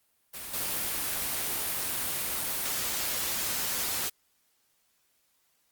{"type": "noise with level steps", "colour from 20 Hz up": "white", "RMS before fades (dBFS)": [-39, -31], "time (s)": [0.33, 4.1], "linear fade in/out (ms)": 20, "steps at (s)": 0.53, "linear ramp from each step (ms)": 10, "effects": ["white hiss -71 dBFS RMS until 5.71 s", "Opus 32 kbps"]}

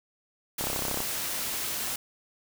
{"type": "noise", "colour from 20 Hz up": "white", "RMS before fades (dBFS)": -32, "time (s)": [0.58, 1.96], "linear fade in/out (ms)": 5}
{"type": "click train", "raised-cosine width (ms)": 1, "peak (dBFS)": -18, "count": 14, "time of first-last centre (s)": [0.61, 1.004], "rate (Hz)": 33}
{"effects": []}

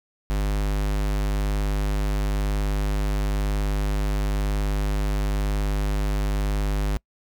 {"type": "tone", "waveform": "square", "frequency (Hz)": 50.5, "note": "G#1", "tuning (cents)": -48, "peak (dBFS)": -22, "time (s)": [0.3, 6.97], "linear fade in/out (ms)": 0, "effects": ["noise-tail reverb RT60 0.1 s tail -26 dB re dry"]}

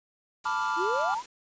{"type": "noise with tremolo", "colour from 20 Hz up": "white", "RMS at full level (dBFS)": -43, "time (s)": [0.44, 1.26], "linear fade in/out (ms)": 5, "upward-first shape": "sine", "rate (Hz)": 5.9, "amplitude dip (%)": 25}
{"type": "chord", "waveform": "triangle", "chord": "B half-diminished seventh", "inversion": "third", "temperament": "equal", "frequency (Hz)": [880, 987.8, 1174.7, 1396.9], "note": ["A5", "B5", "D6", "F6"], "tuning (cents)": [0, 0, 0, 0], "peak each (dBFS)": -30, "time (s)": [0.45, 1.15], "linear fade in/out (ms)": 10}
{"type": "exponential sweep", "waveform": "sine", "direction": "up", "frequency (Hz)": [320, 1046.5], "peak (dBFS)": -28, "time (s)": [0.76, 1.23], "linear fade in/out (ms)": 50}
{"effects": ["resampled to 16000 Hz"]}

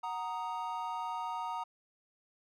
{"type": "chord", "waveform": "triangle", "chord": "D# minor", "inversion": "first", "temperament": "equal", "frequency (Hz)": [740, 932.3, 1244.5], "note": ["F#5", "A#5", "D#6"], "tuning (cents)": [0, 0, 0], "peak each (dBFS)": [-40, -35, -40], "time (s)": [0.03, 1.64], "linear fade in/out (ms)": 10, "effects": []}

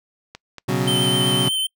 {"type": "click train", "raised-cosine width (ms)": 0.2, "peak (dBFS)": -18, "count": 4, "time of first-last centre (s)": [0.35, 1.049], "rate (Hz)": 4.29}
{"type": "chord", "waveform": "25% pulse", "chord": "B suspended second", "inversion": "none", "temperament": "equal", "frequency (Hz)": [123.47, 138.59, 185], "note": ["B2", "C#3", "F#3"], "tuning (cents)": [0, 0, 0], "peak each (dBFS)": [-20, -20, -20], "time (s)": [0.68, 1.49], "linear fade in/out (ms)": 10}
{"type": "tone with vibrato", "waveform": "square", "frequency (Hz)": 3088, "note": "G7", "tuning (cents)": -27, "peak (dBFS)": -20, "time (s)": [0.87, 1.67], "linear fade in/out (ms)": 10, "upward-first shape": "triangle", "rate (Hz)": 7.9, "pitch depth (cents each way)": 22}
{"effects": ["noise-tail reverb RT60 0.1 s tail -26 dB re dry"]}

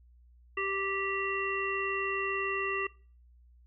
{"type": "harmonic tone", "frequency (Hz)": 390.9, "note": "G4", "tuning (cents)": -5, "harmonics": [1, 3, 5, 7], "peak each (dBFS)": [-35, -35, -35, -35], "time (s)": [0.57, 2.87], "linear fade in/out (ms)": 5, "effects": ["noise-tail reverb RT60 0.4 s tail -22 dB re dry", "added 60 Hz sine -56 dBFS peak until 3.66 s"]}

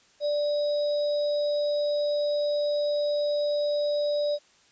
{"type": "tone with sample-and-hold", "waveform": "sine", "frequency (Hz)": 587.3, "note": "D5", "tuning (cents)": 0, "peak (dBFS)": -23, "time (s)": [0.2, 4.39], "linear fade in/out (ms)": 50, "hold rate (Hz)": 4410, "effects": ["white hiss -60 dBFS RMS until 4.71 s", "resampled to 16000 Hz"]}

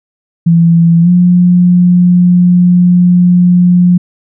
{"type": "tone with pitch glide", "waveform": "sine", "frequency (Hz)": [167.9, 177.88], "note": ["E3", "F3"], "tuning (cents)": [32, 32], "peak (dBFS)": -3, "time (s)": [0.46, 3.98], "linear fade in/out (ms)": 10, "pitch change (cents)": 100, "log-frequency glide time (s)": [1.02, 1.09], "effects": []}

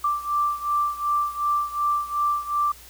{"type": "beating tone pair", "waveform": "sine", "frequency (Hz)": [1174.7, 1177.4], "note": ["D6", "D6"], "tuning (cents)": [0, 4], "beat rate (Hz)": 2.7, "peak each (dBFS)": [-23, -26], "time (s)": [0.04, 2.72], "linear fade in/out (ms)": 5, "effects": ["added 60 Hz sine -50 dBFS peak until 2.89 s", "white hiss -47 dBFS RMS until 2.89 s"]}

